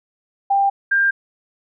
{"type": "tone pair in turn", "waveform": "sine", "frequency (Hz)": [793, 1595.6], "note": ["G5", "G6"], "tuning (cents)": [20, 30], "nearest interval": "octave", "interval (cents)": 1210, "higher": "second", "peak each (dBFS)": -13, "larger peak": "neither", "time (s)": [[0.5, 0.7], [0.91, 1.11]], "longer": "neither", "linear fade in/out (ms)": 10, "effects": []}